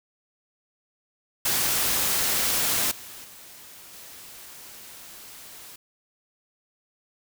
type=noise with level steps; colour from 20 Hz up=white; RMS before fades=-24 / -42 / -46 / -44 dBFS; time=1.45-5.76 s; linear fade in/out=5 ms; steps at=2.91 / 3.24 / 3.93 s; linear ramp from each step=5 ms; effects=none